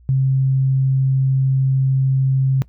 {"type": "tone", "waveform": "sine", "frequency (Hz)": 133.3, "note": "C3", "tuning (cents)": 33, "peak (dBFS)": -13, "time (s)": [0.09, 2.62], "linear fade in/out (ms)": 0, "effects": ["noise-tail reverb RT60 0.1 s tail -21 dB re dry", "added 60 Hz sine -45 dBFS peak until 2.68 s"]}